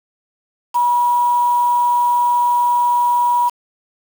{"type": "tone with quantisation", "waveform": "sine", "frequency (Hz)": 967, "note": "B5", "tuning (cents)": -37, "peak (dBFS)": -12, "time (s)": [0.74, 3.5], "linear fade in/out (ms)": 20, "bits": 5, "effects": []}